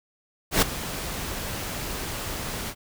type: noise with ADSR envelope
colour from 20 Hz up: pink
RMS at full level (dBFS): -17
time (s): 0.51-2.75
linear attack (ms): 110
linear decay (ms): 10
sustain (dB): -15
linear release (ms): 63
effects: none